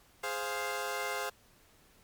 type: chord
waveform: 15% pulse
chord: F minor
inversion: first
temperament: equal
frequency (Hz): 415.3 / 523.3 / 698.5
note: Ab4 / C5 / F5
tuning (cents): 0 / 0 / 0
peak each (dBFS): -32 / -31 / -32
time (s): 0.23-1.3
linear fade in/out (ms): 10
effects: pink hiss -63 dBFS RMS until 2.03 s + MP3 96 kbps